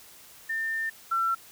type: tone pair in turn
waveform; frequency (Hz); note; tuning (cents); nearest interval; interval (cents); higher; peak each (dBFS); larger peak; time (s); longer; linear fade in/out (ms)
sine; 1800 / 1348.5; A6 / E6; +39 / +39; perfect fourth; 500; first; -27 / -23; second; 0.49-0.9 / 1.11-1.35; first; 10
effects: white hiss -51 dBFS RMS until 1.51 s